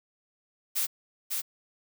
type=noise with echo; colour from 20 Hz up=blue; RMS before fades=-28 dBFS; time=0.75-0.87 s; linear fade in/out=20 ms; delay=550 ms; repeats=1; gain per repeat=-3 dB; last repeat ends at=1.42 s; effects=none